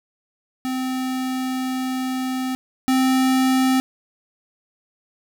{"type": "tone pair in turn", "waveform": "square", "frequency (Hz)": [258.4, 260.6], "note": ["C4", "C4"], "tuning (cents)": [-21, -7], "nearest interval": "unison", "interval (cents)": 14, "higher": "second", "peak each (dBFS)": [-23, -16], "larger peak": "second", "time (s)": [[0.65, 2.55], [2.88, 3.8]], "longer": "first", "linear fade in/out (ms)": 0, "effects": []}